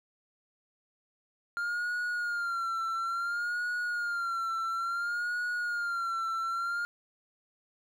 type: tone with vibrato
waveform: triangle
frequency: 1396.9 Hz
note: F6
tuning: in tune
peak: -28 dBFS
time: 1.57-6.85 s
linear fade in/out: 0 ms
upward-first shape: sine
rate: 0.58 Hz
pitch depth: 69 cents each way
effects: none